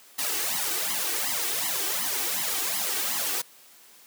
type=noise with flanger; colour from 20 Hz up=white; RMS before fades=-28 dBFS; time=0.18-3.42 s; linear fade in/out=10 ms; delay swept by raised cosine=0.97 to 2.67 ms; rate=2.7 Hz; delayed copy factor=+1; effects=white hiss -53 dBFS RMS until 4.06 s + high-pass 200 Hz 12 dB/octave